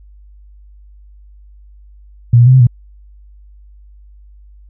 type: tone with pitch steps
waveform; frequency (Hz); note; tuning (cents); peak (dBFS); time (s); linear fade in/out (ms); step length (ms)
sine; 119 / 120.3 / 128.6 / 130.5 / 121; A#2 / B2 / C3 / C3 / B2; +36 / -45 / -30 / -4 / -35; -3; 2.33-2.67; 5; 68
effects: added 50 Hz sine -38 dBFS peak until 4.69 s